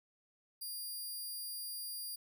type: tone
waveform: 10% pulse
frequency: 4800 Hz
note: D8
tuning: 37 cents sharp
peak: -34 dBFS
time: 0.61-2.16 s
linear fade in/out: 10 ms
effects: none